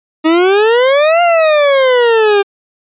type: exponential two-way sweep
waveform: 40% pulse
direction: up then down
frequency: 311.1 to 704 to 394.9 Hz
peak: -6 dBFS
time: 0.24-2.43 s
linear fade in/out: 20 ms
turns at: 1.22 s
effects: resampled to 8000 Hz